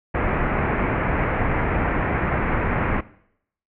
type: low-pass noise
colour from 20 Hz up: pink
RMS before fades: -22 dBFS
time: 0.14-3.01 s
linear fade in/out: 10 ms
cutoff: 2300 Hz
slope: 48 dB/octave
effects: noise-tail reverb RT60 0.7 s tail -19 dB re dry